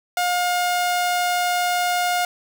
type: tone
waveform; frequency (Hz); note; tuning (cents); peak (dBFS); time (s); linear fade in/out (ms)
sawtooth; 713; F5; +36; -15; 0.17-2.25; 2
effects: none